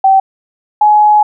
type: tone pair in turn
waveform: sine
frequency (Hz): 772 / 842.5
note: G5 / G#5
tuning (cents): -27 / +25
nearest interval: major second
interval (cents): 152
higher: second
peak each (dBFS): -4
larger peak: neither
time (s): 0.04-0.2 / 0.81-1.23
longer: second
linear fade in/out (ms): 5
effects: none